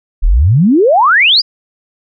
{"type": "exponential sweep", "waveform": "sine", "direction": "up", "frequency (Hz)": [32.24, 5130], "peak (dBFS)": -5, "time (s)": [0.22, 1.42], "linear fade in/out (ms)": 20, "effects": []}